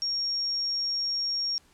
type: tone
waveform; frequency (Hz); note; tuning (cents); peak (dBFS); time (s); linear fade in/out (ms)
sine; 5560; F8; -9; -26; 0.02-1.58; 0
effects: pink hiss -61 dBFS RMS until 1.73 s + low-pass 11000 Hz 12 dB/octave